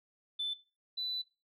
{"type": "tone pair in turn", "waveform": "sine", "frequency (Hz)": [3520, 3986], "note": ["A7", "B7"], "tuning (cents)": [0, 15], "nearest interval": "major second", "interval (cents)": 215, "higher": "second", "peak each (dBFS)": [-31, -34], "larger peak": "first", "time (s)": [[0.39, 0.54], [0.97, 1.22]], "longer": "second", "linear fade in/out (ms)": 10, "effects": ["noise-tail reverb RT60 0.3 s tail -17 dB re dry", "tanh soft clip ceiling -28 dBFS"]}